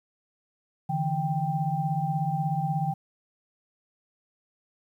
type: tone cluster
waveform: sine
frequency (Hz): 146.4 / 162.9 / 787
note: D3 / E3 / G5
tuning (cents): -5 / -20 / +7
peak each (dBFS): -29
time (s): 0.89-2.94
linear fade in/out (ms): 10
effects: 10-bit